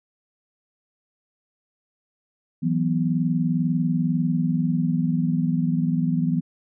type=chord; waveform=sine; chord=E suspended second; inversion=none; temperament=equal; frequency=164.81 / 185 / 246.9 Hz; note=E3 / F#3 / B3; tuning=0 / 0 / 0 cents; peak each=-22 / -26 / -24 dBFS; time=2.62-6.41 s; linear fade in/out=20 ms; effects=none

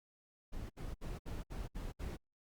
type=noise bursts; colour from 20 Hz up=brown; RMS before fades=-42 dBFS; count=7; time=0.52-2.17 s; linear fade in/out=20 ms; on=180 ms; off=65 ms; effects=Opus 48 kbps

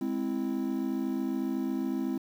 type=chord; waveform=triangle; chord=Ab augmented; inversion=none; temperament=equal; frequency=207.7 / 261.6 / 329.6 Hz; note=Ab3 / C4 / E4; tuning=0 / 0 / 0 cents; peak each=-33 / -29 / -32 dBFS; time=0.01-2.18 s; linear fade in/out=5 ms; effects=9-bit

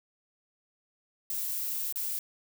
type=noise with dropouts; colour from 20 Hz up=violet; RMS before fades=-33 dBFS; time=1.3-2.19 s; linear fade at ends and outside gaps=2 ms; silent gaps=1.925-1.957 s; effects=none

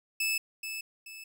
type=tone with echo; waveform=sawtooth; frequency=2617 Hz; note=E7; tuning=13 cents flat; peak=-24 dBFS; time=0.2-0.38 s; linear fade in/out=5 ms; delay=430 ms; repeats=2; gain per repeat=-8 dB; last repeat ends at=1.24 s; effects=none

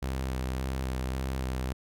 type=tone with vibrato; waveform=sawtooth; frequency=65 Hz; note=C2; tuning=11 cents flat; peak=-26 dBFS; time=0.02-1.73 s; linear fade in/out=10 ms; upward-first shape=square; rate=1.8 Hz; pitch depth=20 cents each way; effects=none

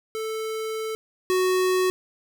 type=tone pair in turn; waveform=square; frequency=440 / 370 Hz; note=A4 / F#4; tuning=0 / 0 cents; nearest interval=minor third; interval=300 cents; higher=first; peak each=-28 / -20 dBFS; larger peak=second; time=0.15-0.95 / 1.3-1.9 s; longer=first; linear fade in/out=0 ms; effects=none

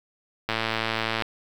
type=click train; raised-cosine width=0.3 ms; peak=-9 dBFS; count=83; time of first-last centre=0.49-1.222 s; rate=112 Hz; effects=7-bit

